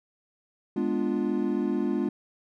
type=chord; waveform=triangle; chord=G# diminished seventh; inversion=none; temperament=equal; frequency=207.7 / 246.9 / 293.7 / 349.2 Hz; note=G#3 / B3 / D4 / F4; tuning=0 / 0 / 0 / 0 cents; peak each=-28 dBFS; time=0.76-2.09 s; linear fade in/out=5 ms; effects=none